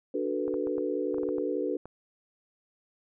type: chord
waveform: sine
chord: B minor seventh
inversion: first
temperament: equal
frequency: 293.7 / 370 / 440 / 493.9 Hz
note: D4 / F#4 / A4 / B4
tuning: 0 / 0 / 0 / 0 cents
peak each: -33 dBFS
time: 0.14-1.77 s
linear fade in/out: 5 ms
type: clicks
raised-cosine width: 1 ms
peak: -29 dBFS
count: 10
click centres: 0.48 / 0.541 / 0.671 / 0.782 / 1.144 / 1.183 / 1.233 / 1.289 / 1.383 / 1.856 s
effects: none